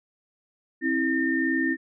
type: tone cluster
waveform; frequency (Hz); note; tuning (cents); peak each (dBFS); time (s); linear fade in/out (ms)
sine; 264.8 / 327.1 / 1816; C4 / E4 / A#6; +21 / -13 / -46; -26; 0.81-1.77; 50
effects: none